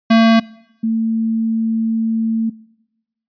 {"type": "tone pair in turn", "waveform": ["square", "sine"], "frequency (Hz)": [226.2, 224.5], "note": ["A3", "A3"], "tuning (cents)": [48, 35], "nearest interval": "unison", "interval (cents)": 13, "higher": "first", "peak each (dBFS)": [-8, -14], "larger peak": "first", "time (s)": [[0.1, 0.4], [0.83, 2.5]], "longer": "second", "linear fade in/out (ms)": 10, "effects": ["noise-tail reverb RT60 1.0 s tail -23 dB re dry", "resampled to 11025 Hz"]}